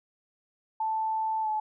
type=tone with pitch glide; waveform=sine; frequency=880 to 860.9 Hz; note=A5 to A5; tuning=0 to -38 cents; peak=-26 dBFS; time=0.8-1.6 s; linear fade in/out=5 ms; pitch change=-38 cents; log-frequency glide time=1.42-1.48 s; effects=none